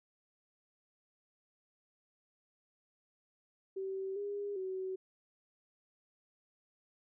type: tone with pitch steps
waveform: sine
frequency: 384.5 / 406.2 / 376.7 Hz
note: G4 / G#4 / F#4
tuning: -33 / -38 / +31 cents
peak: -36 dBFS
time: 3.76-4.96 s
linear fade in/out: 10 ms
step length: 400 ms
effects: none